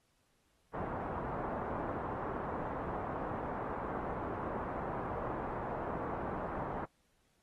white low-pass noise, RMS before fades -39 dBFS, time 0.73-6.86 s, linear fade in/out 20 ms, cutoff 1100 Hz, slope 24 dB/octave, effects pink hiss -75 dBFS RMS until 7.42 s + AAC 32 kbps

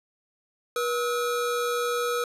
square tone pair together, 482.1 / 1288 Hz, B4 / E6, -42 / -41 cents, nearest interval octave + perfect fourth, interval 1701 cents, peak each -27 / -30 dBFS, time 0.76-2.24 s, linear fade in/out 2 ms, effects resampled to 32000 Hz

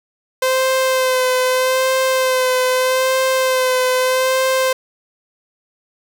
sawtooth tone with vibrato, 516 Hz, C5, 24 cents flat, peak -10 dBFS, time 0.42-4.73 s, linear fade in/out 5 ms, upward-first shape sine, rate 0.8 Hz, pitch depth 24 cents each way, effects none

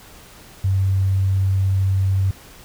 sine tone, 96 Hz, G2, 36 cents flat, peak -15 dBFS, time 0.64-2.31 s, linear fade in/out 5 ms, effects pink hiss -44 dBFS RMS until 2.64 s

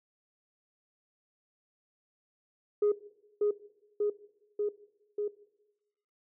sine tone with echo, 415.3 Hz, G#4, in tune, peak -21 dBFS, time 2.82-2.92 s, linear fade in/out 5 ms, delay 590 ms, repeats 4, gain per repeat -2 dB, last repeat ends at 5.28 s, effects noise-tail reverb RT60 1.0 s tail -18 dB re dry + tanh soft clip ceiling -20 dBFS

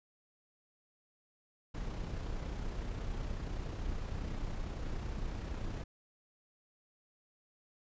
brown noise with amplitude modulation, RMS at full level -37 dBFS, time 1.74-5.84 s, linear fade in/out 10 ms, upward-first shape sine, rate 30.8 Hz, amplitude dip 35%, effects resampled to 16000 Hz

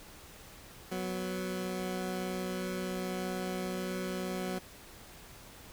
20% pulse tone pair together, 184.98 / 246.9 Hz, F#3 / B3, 0 / 0 cents, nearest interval perfect fourth, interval 500 cents, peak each -30 / -36 dBFS, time 0.91-4.59 s, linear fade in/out 10 ms, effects pink hiss -52 dBFS RMS until 5.72 s

